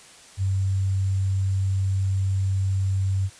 sine tone with sample-and-hold, 96.2 Hz, G2, 32 cents flat, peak -20 dBFS, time 0.37-3.3 s, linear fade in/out 50 ms, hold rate 7350 Hz, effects white hiss -48 dBFS RMS until 3.39 s + resampled to 22050 Hz

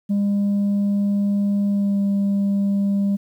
sine tone with pitch glide, 201.8 to 199.37 Hz, G#3 to G3, -49 to +30 cents, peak -14 dBFS, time 0.09-3.17 s, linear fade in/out 20 ms, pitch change -21 cents, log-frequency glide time 1.68-2 s, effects tanh soft clip ceiling -16 dBFS + 9-bit

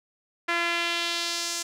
sawtooth tone with band-pass filter sweep, 341.6 Hz, F4, 38 cents flat, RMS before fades -28 dBFS, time 0.48-1.63 s, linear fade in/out 10 ms, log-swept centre 1900 to 6600 Hz, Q 1.6, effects none

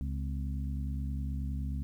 harmonic tone with a mistuned harmonic, 69.6 Hz, C#2, 8 cents sharp, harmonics 1 / 2 / 3 / 4, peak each -33 / -39 / -43 / -45 dBFS, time 0.01-1.83 s, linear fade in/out 0 ms, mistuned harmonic 4, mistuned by -110 cents, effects 11-bit

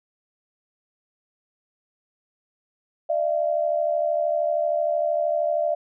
sine tone pair together, 603 / 676 Hz, D5 / E5, +46 / +43 cents, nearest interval major second, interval 197 cents, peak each -23 dBFS, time 3.09-5.75 s, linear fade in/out 10 ms, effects none

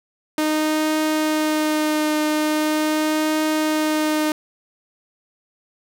sawtooth tone with vibrato, 307.7 Hz, D#4, 19 cents flat, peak -14 dBFS, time 0.38-4.32 s, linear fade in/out 2 ms, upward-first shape triangle, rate 0.41 Hz, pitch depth 17 cents each way, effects none

